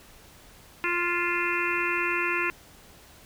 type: harmonic tone with a mistuned harmonic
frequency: 349.2 Hz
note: F4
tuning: in tune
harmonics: 1 / 3 / 4 / 5 / 6 / 7 / 8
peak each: -32 / -32 / -32 / -32 / -32 / -32 / -32 dBFS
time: 0.84-2.5 s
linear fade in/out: 0 ms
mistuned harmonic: 8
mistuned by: -64 cents
effects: pink hiss -52 dBFS RMS until 3.25 s